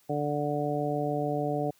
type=harmonic tone; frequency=146.83 Hz; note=D3; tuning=in tune; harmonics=1 / 2 / 3 / 4 / 5; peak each=-33 / -33 / -33 / -33 / -33 dBFS; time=0.09-1.71 s; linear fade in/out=10 ms; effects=white hiss -64 dBFS RMS until 1.79 s + high-pass 60 Hz 12 dB/octave